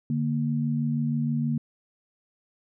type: tone pair together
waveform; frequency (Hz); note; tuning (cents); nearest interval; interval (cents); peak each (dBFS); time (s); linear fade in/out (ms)
sine; 146.84 / 233.1; D3 / A#3; 0 / 0; minor sixth; 800; -26; 0.1-1.58; 2
effects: none